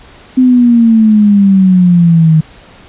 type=exponential sweep; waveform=sine; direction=down; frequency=258.7 to 155.56 Hz; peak=-3 dBFS; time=0.37-2.41 s; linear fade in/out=10 ms; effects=pink hiss -38 dBFS RMS until 2.88 s + resampled to 8000 Hz